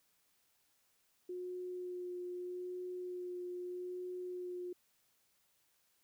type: tone with vibrato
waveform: sine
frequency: 360 Hz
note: F#4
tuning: 47 cents flat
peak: -40 dBFS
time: 1.29-4.73 s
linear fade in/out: 5 ms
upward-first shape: sine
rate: 0.8 Hz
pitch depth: 13 cents each way
effects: white hiss -75 dBFS RMS until 6.03 s